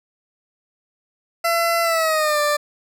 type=tone with pitch glide; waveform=20% pulse; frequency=675 to 591 Hz; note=E5 to D5; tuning=+41 to +11 cents; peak=-12 dBFS; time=1.44-2.57 s; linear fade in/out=10 ms; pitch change=-230 cents; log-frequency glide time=1.83-2.4 s; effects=none